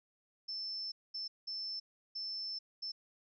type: tone bursts at uneven times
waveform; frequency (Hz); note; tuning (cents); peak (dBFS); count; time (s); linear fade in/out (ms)
sine; 5300; E8; +9; -38; 5; 0.48-0.92 / 1.14-1.28 / 1.47-1.8 / 2.15-2.59 / 2.82-2.92; 10
effects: none